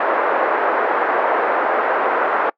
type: band-pass noise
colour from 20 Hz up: pink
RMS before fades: -18 dBFS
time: 0-2.5 s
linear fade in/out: 5 ms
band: 440 to 1600 Hz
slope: 24 dB/octave
effects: noise-tail reverb RT60 0.1 s tail -24 dB re dry